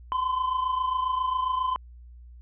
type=tone pair together; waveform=triangle; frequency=1018.6 / 1046 Hz; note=C6 / C6; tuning=-47 / -1 cents; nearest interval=unison; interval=46 cents; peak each=-23 / -29 dBFS; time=0.12-1.76 s; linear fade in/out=0 ms; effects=added 60 Hz sine -44 dBFS peak until 2.41 s + resampled to 8000 Hz